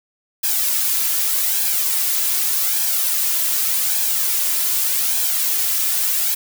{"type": "noise with flanger", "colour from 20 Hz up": "blue", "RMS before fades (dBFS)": -19, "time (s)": [0.43, 6.35], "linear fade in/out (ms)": 10, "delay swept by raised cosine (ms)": [1.2, 3], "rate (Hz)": 0.84, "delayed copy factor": 0.6, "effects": []}